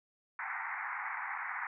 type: band-pass noise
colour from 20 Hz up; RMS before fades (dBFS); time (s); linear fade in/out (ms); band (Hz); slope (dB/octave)
white; -39; 0.39-1.67; 2; 770 to 2200; 96
effects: none